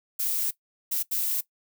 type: noise bursts at uneven times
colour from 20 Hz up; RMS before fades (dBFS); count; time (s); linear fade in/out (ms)
violet; -27; 3; 0.19-0.51 / 0.91-1.03 / 1.11-1.41; 10
effects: noise-tail reverb RT60 0.1 s tail -18 dB re dry